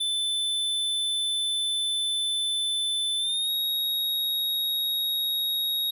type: tone with pitch glide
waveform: square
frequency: 3520 to 3773 Hz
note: A7 to A#7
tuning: 0 to +20 cents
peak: -25 dBFS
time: 0-5.91 s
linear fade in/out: 10 ms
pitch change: +120 cents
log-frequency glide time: 3.18-3.5 s
effects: none